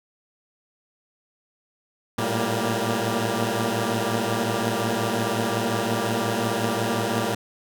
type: tone cluster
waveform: 10% pulse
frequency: 110 / 115.6 / 196.7 / 235.2 Hz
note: A2 / A#2 / G3 / A#3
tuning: 0 / -14 / +6 / +16 cents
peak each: -20 dBFS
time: 2.18-7.35 s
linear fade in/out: 5 ms
effects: none